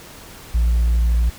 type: tone with tanh clipping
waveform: sine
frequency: 58 Hz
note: A#1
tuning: 8 cents flat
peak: -14 dBFS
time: 0.54-1.3 s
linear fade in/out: 10 ms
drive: 1 dB
effects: pink hiss -40 dBFS RMS until 1.38 s